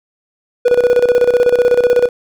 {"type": "tone with tremolo", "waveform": "triangle", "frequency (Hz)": 488.6, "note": "B4", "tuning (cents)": -19, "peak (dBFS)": -4, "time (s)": [0.65, 2.09], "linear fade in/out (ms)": 10, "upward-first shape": "square", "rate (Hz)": 16, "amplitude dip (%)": 70, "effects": []}